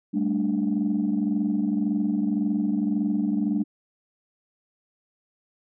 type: chord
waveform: sine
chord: G suspended second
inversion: none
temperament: equal with one note detuned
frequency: 198.16 / 220 / 293.7 Hz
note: G3 / A3 / D4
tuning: +19 / 0 / 0 cents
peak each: -25 dBFS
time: 0.13-3.64 s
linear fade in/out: 20 ms
effects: tanh soft clip ceiling -15 dBFS